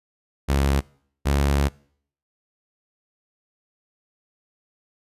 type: tone pair in turn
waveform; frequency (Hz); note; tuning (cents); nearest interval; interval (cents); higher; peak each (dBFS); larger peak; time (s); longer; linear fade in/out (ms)
sawtooth; 69.2 / 70.37; C#2 / C#2; -2 / +27; unison; 29; second; -14; neither; 0.48-0.81 / 1.25-1.69; second; 20
effects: noise-tail reverb RT60 0.6 s tail -24 dB re dry + resampled to 32000 Hz